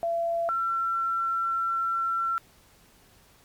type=tone pair in turn; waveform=sine; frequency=676 / 1352 Hz; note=E5 / E6; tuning=+43 / +43 cents; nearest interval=octave; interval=1200 cents; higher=second; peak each=-24 dBFS; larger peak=neither; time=0.03-0.49 / 0.49-2.38 s; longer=second; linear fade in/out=0 ms; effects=pink hiss -58 dBFS RMS until 3.44 s + MP3 96 kbps